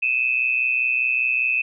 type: tone pair together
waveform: sine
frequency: 2512 / 2637 Hz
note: D#7 / E7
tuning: +16 / 0 cents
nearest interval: minor second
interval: 84 cents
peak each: -21 dBFS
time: 0.02-1.62 s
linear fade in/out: 10 ms
effects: none